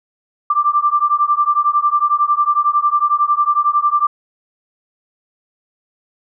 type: beating tone pair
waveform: sine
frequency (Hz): 1175 / 1186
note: D6 / D6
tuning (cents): +1 / +17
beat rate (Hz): 11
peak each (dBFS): -15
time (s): 0.5-4.07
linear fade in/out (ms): 5
effects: none